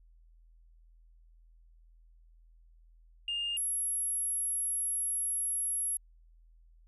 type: tone pair in turn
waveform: sine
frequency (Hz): 2818 / 11207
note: F7 / F9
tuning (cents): +15 / +5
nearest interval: 2 octaves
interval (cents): 2390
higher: second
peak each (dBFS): -30 / -28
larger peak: second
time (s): 3.28-3.57 / 3.57-5.97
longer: second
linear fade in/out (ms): 2
effects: tanh soft clip ceiling -28 dBFS + added 41 Hz sine -57 dBFS peak until 6.87 s